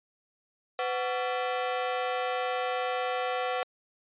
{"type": "ring-modulated tone", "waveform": "sawtooth", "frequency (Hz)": 623, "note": "D#5", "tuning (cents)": 2, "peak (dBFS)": -21, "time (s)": [0.79, 3.63], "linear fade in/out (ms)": 0, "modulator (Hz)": 119, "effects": ["resampled to 8000 Hz"]}